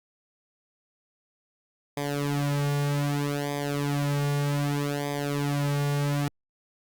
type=tone with flanger; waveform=sawtooth; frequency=143.6 Hz; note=D3; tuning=39 cents flat; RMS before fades=-27 dBFS; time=1.97-6.28 s; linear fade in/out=2 ms; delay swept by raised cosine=0.71 to 3.11 ms; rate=0.64 Hz; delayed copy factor=-0.95; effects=Opus 48 kbps